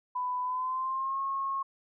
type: tone with pitch glide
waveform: sine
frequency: 997 to 1087.2 Hz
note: B5 to C#6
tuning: +16 to -34 cents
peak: -29 dBFS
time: 0.15-1.63 s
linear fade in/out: 10 ms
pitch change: +150 cents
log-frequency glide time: 0.42-1.2 s
effects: none